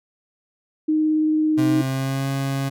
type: tone with vibrato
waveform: sine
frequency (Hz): 309.8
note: D#4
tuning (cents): -7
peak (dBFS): -16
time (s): 0.88-1.82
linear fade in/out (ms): 10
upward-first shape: sine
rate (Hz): 18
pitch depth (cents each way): 8
type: tone with pitch glide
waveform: 30% pulse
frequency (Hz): 130.81 to 136.6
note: C3 to C#3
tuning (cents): 0 to -25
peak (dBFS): -19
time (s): 1.57-2.7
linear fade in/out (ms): 20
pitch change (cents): +75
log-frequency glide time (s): 1.68-2.28
effects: none